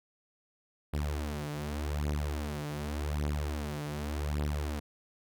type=beating tone pair; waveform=sawtooth; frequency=73.42 / 74.28 Hz; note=D2 / D2; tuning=0 / +20 cents; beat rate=0.86 Hz; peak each=-31 dBFS; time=0.93-4.8 s; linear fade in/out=10 ms; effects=none